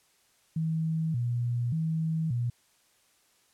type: tone with vibrato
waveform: sine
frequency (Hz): 139.1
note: C#3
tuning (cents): +6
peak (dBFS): -26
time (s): 0.56-2.5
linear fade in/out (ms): 5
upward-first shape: square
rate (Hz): 0.86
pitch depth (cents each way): 250
effects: white hiss -66 dBFS RMS until 3.53 s + low-pass 11000 Hz 12 dB/octave